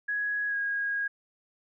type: tone with pitch glide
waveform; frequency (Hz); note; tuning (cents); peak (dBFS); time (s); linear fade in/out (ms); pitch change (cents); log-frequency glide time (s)
sine; 1669 to 1639.4; G#6 to G#6; +8 to -23; -27; 0.08-1.08; 10; -31; 0.48-0.56
effects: none